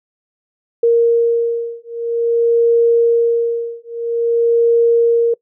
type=beating tone pair; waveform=sine; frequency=466.2 / 466.7 Hz; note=A#4 / A#4; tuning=0 / +2 cents; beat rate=0.5 Hz; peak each=-14 dBFS; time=0.83-5.34 s; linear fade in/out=5 ms; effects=noise-tail reverb RT60 0.1 s tail -23 dB re dry